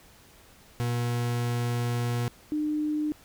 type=tone pair in turn; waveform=40% pulse / sine; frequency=120 / 302.4 Hz; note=B2 / D#4; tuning=-49 / -49 cents; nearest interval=octave + major third; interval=1600 cents; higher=second; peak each=-25 dBFS; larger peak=neither; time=0.8-2.28 / 2.52-3.12 s; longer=first; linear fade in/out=0 ms; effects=pink hiss -55 dBFS RMS until 3.24 s